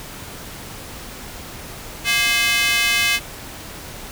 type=tone with high-pass filter; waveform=square; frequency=233.1 Hz; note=A#3; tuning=in tune; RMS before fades=-18 dBFS; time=2.04-3.2 s; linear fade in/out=50 ms; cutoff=2300 Hz; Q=2.2; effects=pink hiss -35 dBFS RMS until 4.11 s